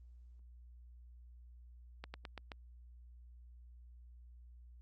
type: slowing click train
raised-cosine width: 0.3 ms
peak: -29 dBFS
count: 5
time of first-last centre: 2.04-2.518 s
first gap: 100 ms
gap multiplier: 1.12
effects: added 60 Hz sine -54 dBFS peak until 4.81 s + Opus 32 kbps